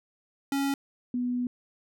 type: tone pair in turn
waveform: square / sine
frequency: 277.2 / 246.4 Hz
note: C#4 / B3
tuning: 0 / -4 cents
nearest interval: major second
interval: 204 cents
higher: first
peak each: -26 dBFS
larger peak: neither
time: 0.52-0.74 / 1.14-1.47 s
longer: second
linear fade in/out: 2 ms
effects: none